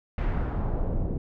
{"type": "noise with low-pass filter sweep", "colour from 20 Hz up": "brown", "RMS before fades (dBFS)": -27, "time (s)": [0.18, 1.18], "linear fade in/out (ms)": 2, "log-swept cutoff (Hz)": [2200, 430], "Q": 1.2, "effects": []}